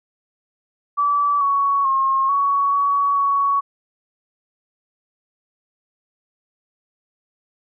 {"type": "tone with pitch steps", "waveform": "sine", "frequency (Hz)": [1154, 1117, 1075, 1120, 1127, 1119], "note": ["D6", "C#6", "C6", "C#6", "C#6", "C#6"], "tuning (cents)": [-31, 13, 47, 18, 28, 16], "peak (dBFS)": -15, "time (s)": [0.97, 3.61], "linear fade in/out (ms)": 20, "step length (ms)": 440, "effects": []}